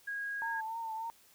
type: tone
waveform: sine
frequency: 1641 Hz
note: G#6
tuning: 21 cents flat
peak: -35 dBFS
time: 0.07-0.61 s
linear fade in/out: 10 ms
type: tone with vibrato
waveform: sine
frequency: 900 Hz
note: A5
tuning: 39 cents sharp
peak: -36 dBFS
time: 0.42-1.1 s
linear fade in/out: 0 ms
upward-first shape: triangle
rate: 3.4 Hz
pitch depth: 49 cents each way
effects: white hiss -63 dBFS RMS until 1.34 s